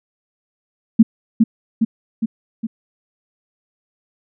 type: tone with echo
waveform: sine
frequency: 224.6 Hz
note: A3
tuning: 36 cents sharp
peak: -3 dBFS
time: 0.99-1.03 s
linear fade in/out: 10 ms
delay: 410 ms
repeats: 4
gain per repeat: -4 dB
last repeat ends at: 2.67 s
effects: none